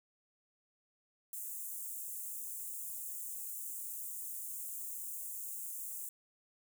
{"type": "high-pass noise", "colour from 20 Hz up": "white", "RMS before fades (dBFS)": -43, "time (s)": [1.33, 6.09], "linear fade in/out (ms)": 2, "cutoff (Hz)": 7100, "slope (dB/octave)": 48, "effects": []}